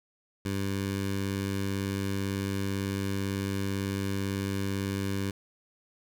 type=tone with notch filter; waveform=15% pulse; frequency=98 Hz; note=G2; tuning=in tune; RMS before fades=-31 dBFS; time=0.45-5.31 s; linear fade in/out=5 ms; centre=800 Hz; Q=1.5; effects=none